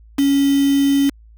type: tone with quantisation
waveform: sine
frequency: 278.7 Hz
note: C#4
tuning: 9 cents sharp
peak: -12 dBFS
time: 0.18-1.1 s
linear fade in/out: 10 ms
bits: 4
effects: added 55 Hz sine -42 dBFS peak until 1.37 s